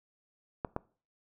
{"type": "clicks", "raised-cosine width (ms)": 1, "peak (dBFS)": -18, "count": 2, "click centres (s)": [0.648, 0.764], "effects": ["noise-tail reverb RT60 0.4 s tail -22 dB re dry"]}